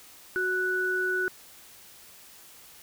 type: tone pair together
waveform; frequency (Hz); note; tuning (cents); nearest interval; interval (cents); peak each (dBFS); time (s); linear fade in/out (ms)
sine; 370 / 1480; F#4 / F#6; 0 / 0; 2 octaves; 2400; -30 / -26; 0.36-1.28; 0
effects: white hiss -51 dBFS RMS until 2.82 s